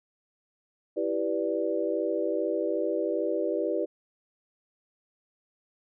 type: chord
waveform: sine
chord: E minor seventh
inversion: none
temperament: equal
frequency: 329.6 / 392 / 493.9 / 587.3 Hz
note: E4 / G4 / B4 / D5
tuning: 0 / 0 / 0 / 0 cents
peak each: -31 dBFS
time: 0.96-3.86 s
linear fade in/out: 20 ms
effects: none